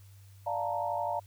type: chord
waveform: sine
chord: Bb major seventh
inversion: first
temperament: equal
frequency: 587.3 / 698.5 / 880 / 932.3 Hz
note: D5 / F5 / A5 / Bb5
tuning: 0 / 0 / 0 / 0 cents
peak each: -36 / -34 / -36 / -35 dBFS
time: 0.46-1.2 s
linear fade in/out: 10 ms
effects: added 98 Hz sine -51 dBFS peak until 1.26 s + white hiss -64 dBFS RMS until 1.26 s